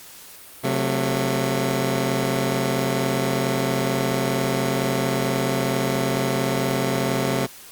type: chord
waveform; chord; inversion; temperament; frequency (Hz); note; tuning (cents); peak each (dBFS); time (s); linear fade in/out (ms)
15% pulse; F# diminished; second; just; 133.2 / 185 / 222; C3 / F#3 / A3; +31 / 0 / +16; -17 / -21 / -20; 0.63-7.47; 20
effects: white hiss -43 dBFS RMS until 7.71 s + Opus 48 kbps